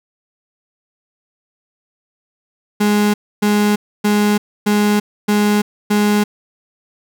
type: tone bursts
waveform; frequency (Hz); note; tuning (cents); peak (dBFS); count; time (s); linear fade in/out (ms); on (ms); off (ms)
35% pulse; 207.9; G#3; +2; -10; 6; 2.8-6.24; 10; 340; 280
effects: none